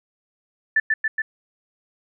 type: tone with echo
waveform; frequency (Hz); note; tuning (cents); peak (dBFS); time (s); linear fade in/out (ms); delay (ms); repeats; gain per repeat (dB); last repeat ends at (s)
sine; 1760; A6; 0; -14; 0.76-0.8; 5; 140; 3; -2; 1.22
effects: none